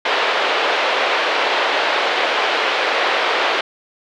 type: band-pass noise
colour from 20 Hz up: pink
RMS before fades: -18 dBFS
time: 0.05-3.61 s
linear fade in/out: 5 ms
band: 460 to 3700 Hz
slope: 24 dB/octave
effects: none